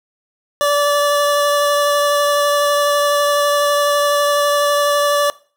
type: tone with vibrato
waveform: 25% pulse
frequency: 579 Hz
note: D5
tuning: 25 cents flat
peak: -9 dBFS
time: 0.61-5.3 s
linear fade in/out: 0 ms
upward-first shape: triangle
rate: 12 Hz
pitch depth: 10 cents each way
effects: noise-tail reverb RT60 0.4 s tail -20 dB re dry